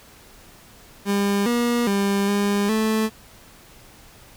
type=tone with pitch steps; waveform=30% pulse; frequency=200.8 / 239 / 199.3 / 202.5 / 218.9 Hz; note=G3 / A#3 / G3 / G#3 / A3; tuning=+42 / +43 / +29 / -43 / -9 cents; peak=-16 dBFS; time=1.05-3.1 s; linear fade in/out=50 ms; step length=410 ms; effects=pink hiss -48 dBFS RMS until 4.36 s